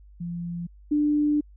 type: tone pair in turn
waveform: sine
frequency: 172.2 / 296.4 Hz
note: F3 / D4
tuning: -24 / +16 cents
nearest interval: major sixth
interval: 940 cents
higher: second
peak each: -29 / -19 dBFS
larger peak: second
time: 0.2-0.67 / 0.91-1.41 s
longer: second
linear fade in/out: 10 ms
effects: added 50 Hz sine -47 dBFS peak until 1.56 s